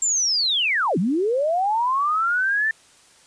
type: linear two-way sweep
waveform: sine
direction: down then up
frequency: 7459 to 156.1 to 1795 Hz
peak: -18 dBFS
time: 0.02-2.71 s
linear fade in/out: 2 ms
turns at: 0.98 s
effects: white hiss -53 dBFS RMS until 3.26 s + resampled to 22050 Hz